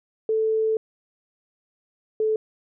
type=tone pair in turn; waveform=sine; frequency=440 / 435.2 Hz; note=A4 / A4; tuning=0 / -19 cents; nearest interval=unison; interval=19 cents; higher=first; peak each=-19 dBFS; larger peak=neither; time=0.29-0.77 / 2.2-2.36 s; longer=first; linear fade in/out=2 ms; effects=none